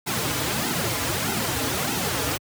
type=noise with flanger; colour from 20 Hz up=pink; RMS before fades=-25 dBFS; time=0.06-2.38 s; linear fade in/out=20 ms; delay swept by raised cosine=1.7 to 5.5 ms; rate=1.6 Hz; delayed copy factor=-1; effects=high-pass 100 Hz 12 dB/octave